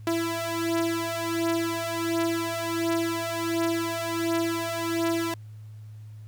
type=beating tone pair; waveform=sawtooth; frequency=332.5 / 333.9 Hz; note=E4 / E4; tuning=+15 / +22 cents; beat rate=1.4 Hz; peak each=-25 / -24 dBFS; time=0.07-5.34 s; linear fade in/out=2 ms; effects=added 107 Hz sine -40 dBFS peak until 6.27 s + pink hiss -64 dBFS RMS until 6.27 s